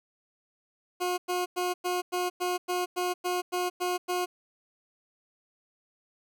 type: tone bursts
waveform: 20% pulse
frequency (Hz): 359.3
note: F4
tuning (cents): +49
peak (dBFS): -22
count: 12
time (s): 1-4.26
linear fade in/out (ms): 20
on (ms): 180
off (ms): 100
effects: none